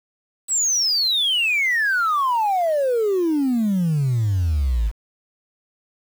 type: exponential sweep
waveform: sine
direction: down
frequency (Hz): 8060 to 50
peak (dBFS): -15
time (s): 0.48-4.92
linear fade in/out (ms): 50
effects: tanh soft clip ceiling -15 dBFS + 7-bit